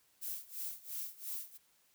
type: noise with tremolo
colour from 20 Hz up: violet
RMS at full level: -40 dBFS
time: 0.21-1.58 s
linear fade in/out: 20 ms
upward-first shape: sine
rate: 2.9 Hz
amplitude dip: 90%
effects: white hiss -71 dBFS RMS until 1.94 s